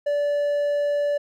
triangle tone, 580 Hz, D5, 22 cents flat, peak -18 dBFS, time 0.06-1.18 s, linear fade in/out 10 ms, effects none

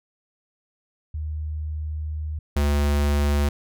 sine / square tone pair in turn, 76.8 / 72.34 Hz, D#2 / D2, -22 / -26 cents, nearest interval minor second, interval 104 cents, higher first, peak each -26 / -19 dBFS, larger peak second, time 1.14-2.39 / 2.56-3.49 s, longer first, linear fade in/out 5 ms, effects none

